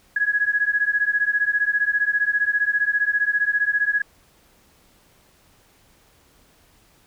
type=beating tone pair; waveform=sine; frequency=1664 / 1679 Hz; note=G#6 / G#6; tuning=+3 / +18 cents; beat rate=15 Hz; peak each=-21 dBFS; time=0.16-4.02 s; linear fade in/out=5 ms; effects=pink hiss -57 dBFS RMS until 7.06 s